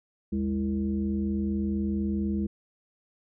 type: tone with frequency modulation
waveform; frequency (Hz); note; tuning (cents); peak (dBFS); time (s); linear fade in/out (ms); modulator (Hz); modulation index
sine; 204.1; G#3; -30; -25; 0.32-2.47; 10; 128; 0.88
effects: none